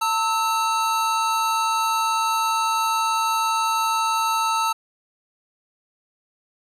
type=tone pair together; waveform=square; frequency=903 / 1304.1 Hz; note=A5 / E6; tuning=+45 / -19 cents; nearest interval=tritone; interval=636 cents; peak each=-23 / -23 dBFS; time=0.01-4.73 s; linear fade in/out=10 ms; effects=low-pass 12000 Hz 12 dB/octave + 9-bit